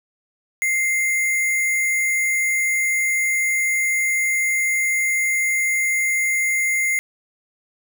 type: tone with sample-and-hold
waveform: sine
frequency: 2096 Hz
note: C7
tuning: 2 cents sharp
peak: -17 dBFS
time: 0.62-6.99 s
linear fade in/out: 0 ms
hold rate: 8820 Hz
effects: none